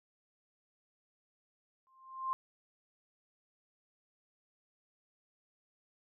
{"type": "tone with exponential growth", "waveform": "sine", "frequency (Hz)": 1053, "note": "C6", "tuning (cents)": 11, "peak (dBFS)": -29, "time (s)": [1.87, 2.33], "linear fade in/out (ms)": 0, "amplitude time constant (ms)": 100, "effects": []}